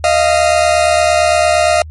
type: tone pair together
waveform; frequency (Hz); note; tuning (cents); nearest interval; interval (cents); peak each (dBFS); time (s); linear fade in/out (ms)
40% pulse; 622.3 / 691; D#5 / F5; 0 / -19; major second; 181; -11; 0.04-1.82; 2
effects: added 78 Hz sine -27 dBFS peak until 1.9 s + MP3 48 kbps